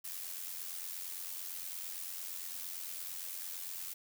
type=noise with amplitude modulation; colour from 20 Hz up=blue; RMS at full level=-40 dBFS; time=0.04-3.94 s; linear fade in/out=10 ms; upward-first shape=sine; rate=88.8 Hz; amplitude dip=60%; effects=none